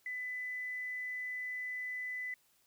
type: tone with quantisation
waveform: sine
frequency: 2000 Hz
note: B6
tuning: 21 cents sharp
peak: -37 dBFS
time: 0.06-2.34 s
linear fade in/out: 2 ms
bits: 11
effects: white hiss -71 dBFS RMS until 2.66 s